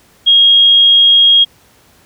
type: tone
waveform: sine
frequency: 3267 Hz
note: G#7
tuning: 29 cents flat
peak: -4 dBFS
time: 0.26-1.45 s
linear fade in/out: 20 ms
effects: pink hiss -48 dBFS RMS until 2.05 s + high-pass 60 Hz 12 dB/octave